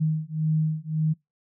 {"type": "beating tone pair", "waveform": "sine", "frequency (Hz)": [155.56, 157.36], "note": ["D#3", "D#3"], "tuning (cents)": [0, 20], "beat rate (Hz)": 1.8, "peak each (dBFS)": -25, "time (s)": [0, 1.14], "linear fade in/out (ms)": 20, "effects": ["noise-tail reverb RT60 0.2 s tail -26 dB re dry"]}